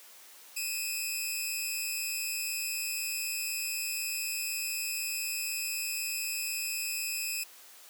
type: tone pair together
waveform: 10% pulse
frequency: 2486 / 2634 Hz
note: D#7 / E7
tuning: -2 / -2 cents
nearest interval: minor second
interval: 100 cents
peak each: -26 dBFS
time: 0.56-7.44 s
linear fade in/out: 10 ms
effects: white hiss -53 dBFS RMS until 7.89 s + high-pass 400 Hz 12 dB/octave